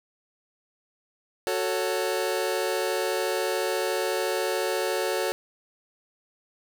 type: chord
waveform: sawtooth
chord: F# minor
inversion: none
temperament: just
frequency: 370 / 444 / 555 Hz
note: F#4 / A4 / C#5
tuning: 0 / +16 / +2 cents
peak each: -25 dBFS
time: 1.47-5.32 s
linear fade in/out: 0 ms
effects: none